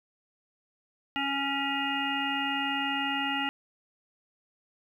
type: harmonic tone with a mistuned harmonic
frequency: 277.3 Hz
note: C#4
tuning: 1 cent sharp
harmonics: 1 / 3 / 5 / 7 / 9 / 10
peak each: -34 / -33 / -36 / -35 / -38 / -33 dBFS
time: 1.16-3.49 s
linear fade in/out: 0 ms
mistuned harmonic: 10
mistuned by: +38 cents
effects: 10-bit